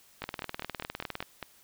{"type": "two click trains", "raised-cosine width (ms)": 0.3, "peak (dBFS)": [-20, -18], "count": [7, 20], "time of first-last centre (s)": [[0.22, 1.427], [0.24, 1.204]], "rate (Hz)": [4.97, 19.7], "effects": ["white hiss -60 dBFS RMS until 1.63 s"]}